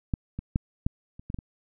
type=clicks; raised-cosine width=5 ms; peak=-13 / -20 / -11 / -12 / -30 / -22 / -18 / -24 dBFS; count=8; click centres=0.138 / 0.39 / 0.559 / 0.865 / 1.195 / 1.301 / 1.344 / 1.388 s; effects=none